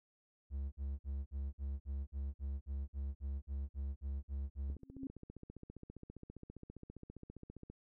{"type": "tone bursts", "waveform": "triangle", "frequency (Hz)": 69, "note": "C#2", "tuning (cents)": -7, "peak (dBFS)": -35, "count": 16, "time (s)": [0.5, 4.77], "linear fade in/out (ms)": 50, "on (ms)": 220, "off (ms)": 50}
{"type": "click train", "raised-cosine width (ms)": 3, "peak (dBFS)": -37, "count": 46, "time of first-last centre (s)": [4.7, 7.7], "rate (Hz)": 15}
{"type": "tone with exponential growth", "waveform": "sine", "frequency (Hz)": 268.7, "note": "C4", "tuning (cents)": 46, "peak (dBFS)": -37, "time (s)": [4.79, 5.07], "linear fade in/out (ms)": 2, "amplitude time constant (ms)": 60}
{"effects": []}